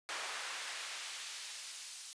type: noise with high-pass filter sweep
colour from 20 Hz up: brown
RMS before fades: -44 dBFS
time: 0.09-2.13 s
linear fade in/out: 0 ms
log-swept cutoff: 1200 to 5700 Hz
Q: 0.7
effects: high-pass 400 Hz 12 dB/octave + resampled to 22050 Hz